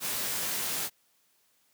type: noise with comb filter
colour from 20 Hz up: white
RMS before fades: -32 dBFS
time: 0-0.9 s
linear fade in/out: 50 ms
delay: 20 ms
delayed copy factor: -0.55
effects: white hiss -69 dBFS RMS until 1.73 s + high-pass 100 Hz 12 dB/octave